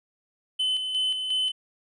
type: tone with tremolo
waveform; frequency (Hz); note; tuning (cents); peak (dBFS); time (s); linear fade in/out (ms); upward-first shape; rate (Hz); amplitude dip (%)
triangle; 3036; F#7; +44; -21; 0.59-1.52; 10; square; 2.8; 45
effects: resampled to 22050 Hz